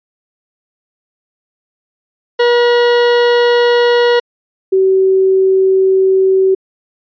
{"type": "tone pair in turn", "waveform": ["40% pulse", "sine"], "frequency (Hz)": [480, 381], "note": ["B4", "G4"], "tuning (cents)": [-49, -49], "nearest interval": "major third", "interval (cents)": 400, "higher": "first", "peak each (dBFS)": -7, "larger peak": "neither", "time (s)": [[2.39, 4.2], [4.72, 6.55]], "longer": "second", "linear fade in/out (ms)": 10, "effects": ["resampled to 11025 Hz"]}